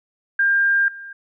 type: tone with level steps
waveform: sine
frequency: 1600 Hz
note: G6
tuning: 35 cents sharp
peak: -14 / -33 dBFS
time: 0.39-1.13 s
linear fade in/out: 5 ms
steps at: 0.88 s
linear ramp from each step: 2 ms
effects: none